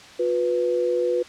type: tone pair together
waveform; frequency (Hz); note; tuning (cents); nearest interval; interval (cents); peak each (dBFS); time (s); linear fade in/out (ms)
sine; 357.9 / 493.9; F4 / B4; +42 / 0; tritone; 558; -24 / -21; 0.19-1.23; 10
effects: white hiss -44 dBFS RMS until 1.28 s + low-pass 5000 Hz 12 dB/octave